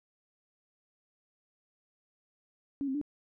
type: tone with pitch steps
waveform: sine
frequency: 279.7 / 265.3 / 293.1 Hz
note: C#4 / C4 / D4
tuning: +16 / +24 / -3 cents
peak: -30 dBFS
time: 2.81-3.014 s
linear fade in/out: 0 ms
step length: 68 ms
effects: none